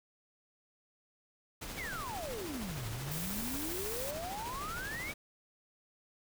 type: noise with tremolo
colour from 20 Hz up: pink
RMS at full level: -42 dBFS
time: 1.61-5.14 s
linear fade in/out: 10 ms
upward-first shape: sine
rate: 13 Hz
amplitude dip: 30%
type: exponential two-way sweep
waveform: sine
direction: down then up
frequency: 2349 to 107.7 to 2349 Hz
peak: -39 dBFS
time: 1.77-5.13 s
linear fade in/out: 20 ms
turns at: 2.87 s
type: noise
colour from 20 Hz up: blue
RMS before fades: -41 dBFS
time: 3.11-4.11 s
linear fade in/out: 5 ms
effects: none